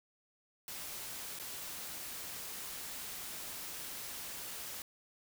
white noise with dropouts, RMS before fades -44 dBFS, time 0.68-4.82 s, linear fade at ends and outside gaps 1 ms, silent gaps 1.389-1.397 s, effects none

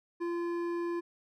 sine tone with hard clipping, 343.6 Hz, F4, 28 cents flat, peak -33 dBFS, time 0.2-1.01 s, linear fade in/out 20 ms, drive 10 dB, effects none

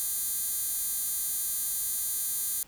15% pulse tone with high-pass filter, 403.7 Hz, G#4, 49 cents flat, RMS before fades -31 dBFS, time 0-2.63 s, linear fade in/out 0 ms, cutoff 10000 Hz, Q 1.6, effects pink hiss -56 dBFS RMS until 2.67 s

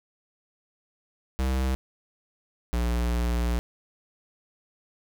square tone pair in turn, 65.2 / 59.36 Hz, C2 / A#1, -5 / +32 cents, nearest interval major second, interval 163 cents, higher first, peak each -24 dBFS, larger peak neither, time 1.39-1.75 / 2.73-3.59 s, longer second, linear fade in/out 0 ms, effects none

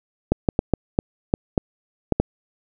clicks, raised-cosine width 2 ms, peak -3 dBFS, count 9, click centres 0.32 / 0.488 / 0.591 / 0.737 / 0.989 / 1.339 / 1.578 / 2.123 / 2.2 s, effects none

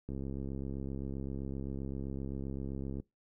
click train, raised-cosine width 3 ms, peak -27 dBFS, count 198, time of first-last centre 0.09-3 s, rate 67.7 Hz, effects noise-tail reverb RT60 0.2 s tail -23 dB re dry

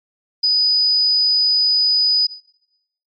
sine tone, 4975 Hz, D#8, 1 cent flat, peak -12 dBFS, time 0.43-2.27 s, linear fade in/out 10 ms, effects noise-tail reverb RT60 0.8 s tail -18 dB re dry + MP3 48 kbps

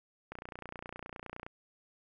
click train, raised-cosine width 0.5 ms, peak -27 dBFS, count 35, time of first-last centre 0.32-1.465 s, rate 29.7 Hz, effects none

